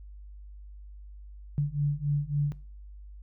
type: beating tone pair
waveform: sine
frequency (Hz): 143.2 / 146.8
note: D3 / D3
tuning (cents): -43 / 0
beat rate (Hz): 3.6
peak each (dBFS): -28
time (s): 1.58-2.52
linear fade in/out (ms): 0
effects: noise-tail reverb RT60 0.4 s tail -20 dB re dry + added 50 Hz sine -43 dBFS peak until 3.22 s